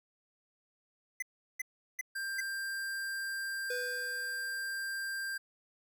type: tone bursts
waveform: square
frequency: 2025 Hz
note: B6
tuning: 43 cents sharp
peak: -34 dBFS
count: 4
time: 1.2-2.406 s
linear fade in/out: 5 ms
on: 24 ms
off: 370 ms
type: tone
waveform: square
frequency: 1586 Hz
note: G6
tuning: 20 cents sharp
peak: -36 dBFS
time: 2.15-5.38 s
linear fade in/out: 10 ms
type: tone with exponential decay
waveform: square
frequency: 493.9 Hz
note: B4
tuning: in tune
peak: -36 dBFS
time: 3.7-4.95 s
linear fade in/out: 5 ms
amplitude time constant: 270 ms
effects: none